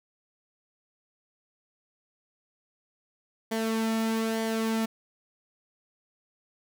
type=tone with flanger; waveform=sawtooth; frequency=223.5 Hz; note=A3; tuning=27 cents sharp; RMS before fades=-28 dBFS; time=3.51-4.86 s; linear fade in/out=10 ms; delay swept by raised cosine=0.76 to 1.96 ms; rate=1.1 Hz; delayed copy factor=-0.5; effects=none